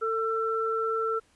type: tone pair together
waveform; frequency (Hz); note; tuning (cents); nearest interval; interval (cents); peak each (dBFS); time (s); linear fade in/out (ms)
sine; 447.7 / 1341.6; A4 / E6; +30 / +30; octave + perfect fifth; 1900; -28; 0.01-1.2; 20
effects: pink hiss -64 dBFS RMS until 1.35 s + resampled to 24000 Hz

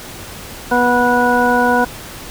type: harmonic tone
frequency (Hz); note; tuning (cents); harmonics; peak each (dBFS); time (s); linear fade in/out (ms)
244.8; B3; -15; 1 / 2 / 3 / 4 / 6; -17 / -17 / -17 / -17 / -17; 0.71-1.85; 10
effects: pink hiss -32 dBFS RMS until 2.3 s

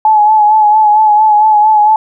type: tone with vibrato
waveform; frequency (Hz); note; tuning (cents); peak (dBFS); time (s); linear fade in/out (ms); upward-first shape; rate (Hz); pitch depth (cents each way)
sine; 853; G#5; +46; -4; 0.05-1.96; 2; sine; 4.4; 39
effects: none

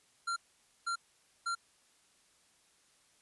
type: tone bursts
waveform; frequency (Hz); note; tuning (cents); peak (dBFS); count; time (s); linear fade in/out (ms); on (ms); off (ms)
square; 1377; F6; -25; -33; 3; 0.27-1.552; 10; 94; 500
effects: white hiss -68 dBFS RMS until 3.21 s + resampled to 24000 Hz

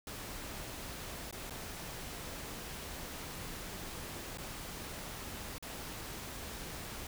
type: noise with dropouts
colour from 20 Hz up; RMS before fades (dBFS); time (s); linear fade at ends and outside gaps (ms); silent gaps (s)
pink; -44; 0.07-7.07; 2; 1.311-1.326 / 1.498-1.506 / 4.374-4.383 / 5.583-5.625
effects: none

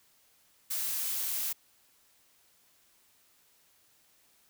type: noise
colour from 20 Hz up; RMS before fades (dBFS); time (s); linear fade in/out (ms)
blue; -33; 0.7-1.53; 10
effects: white hiss -66 dBFS RMS until 4.49 s

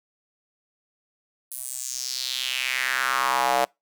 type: tone with high-pass filter sweep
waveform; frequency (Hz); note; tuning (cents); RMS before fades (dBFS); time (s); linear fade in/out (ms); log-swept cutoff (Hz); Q
square; 64.3; C2; -30; -26; 1.51-3.65; 5; 11000 to 640; 3.2
effects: noise-tail reverb RT60 0.2 s tail -25 dB re dry

